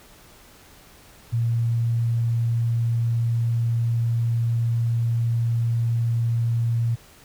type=tone; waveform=sine; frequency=116.54 Hz; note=A#2; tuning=in tune; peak=-19 dBFS; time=1.32-6.96 s; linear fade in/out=20 ms; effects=pink hiss -50 dBFS RMS until 7.24 s